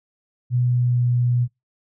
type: tone with pitch glide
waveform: sine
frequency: 123.47 to 122.19 Hz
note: B2 to B2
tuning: 0 to -18 cents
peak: -16 dBFS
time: 0.5-1.48 s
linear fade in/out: 50 ms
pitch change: -18 cents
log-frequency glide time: 0.62-1.05 s
effects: noise-tail reverb RT60 0.2 s tail -25 dB re dry